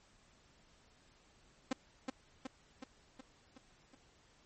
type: tone with echo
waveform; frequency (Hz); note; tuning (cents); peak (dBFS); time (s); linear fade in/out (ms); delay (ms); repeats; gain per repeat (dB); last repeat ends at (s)
sawtooth; 261.6; C4; 0; -28; 1.71-1.73; 5; 370; 6; -4; 3.95
effects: pink hiss -67 dBFS RMS until 4.45 s + MP3 32 kbps